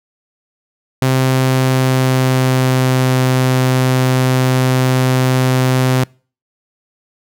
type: tone with pitch glide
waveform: sawtooth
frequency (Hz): 130.81 to 128.93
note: C3 to C3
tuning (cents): 0 to -25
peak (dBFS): -7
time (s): 1.02-6.04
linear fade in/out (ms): 2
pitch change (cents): -25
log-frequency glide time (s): 1.14-3.16
effects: noise-tail reverb RT60 0.4 s tail -26 dB re dry